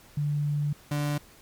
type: tone pair in turn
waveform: sine / 35% pulse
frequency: 146.6 / 146.6 Hz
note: D3 / D3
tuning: -3 / -3 cents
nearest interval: unison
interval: 0 cents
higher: neither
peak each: -24 dBFS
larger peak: neither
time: 0.17-0.73 / 0.91-1.18 s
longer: first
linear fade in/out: 5 ms
effects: pink hiss -54 dBFS RMS until 1.41 s + MP3 96 kbps